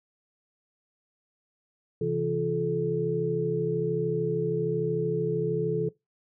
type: tone cluster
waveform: sine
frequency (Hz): 132.5 / 165.6 / 351 / 432.2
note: C3 / E3 / F4 / A4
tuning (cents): +22 / +8 / +9 / -31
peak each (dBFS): -33 / -31 / -34 / -27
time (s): 2.01-5.89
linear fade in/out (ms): 5
effects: noise-tail reverb RT60 0.2 s tail -21 dB re dry